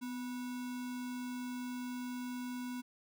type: tone with sample-and-hold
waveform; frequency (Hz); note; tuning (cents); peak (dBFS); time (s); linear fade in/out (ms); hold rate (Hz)
sine; 249.8; B3; +20; -38; 0.01-2.82; 20; 1225
effects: none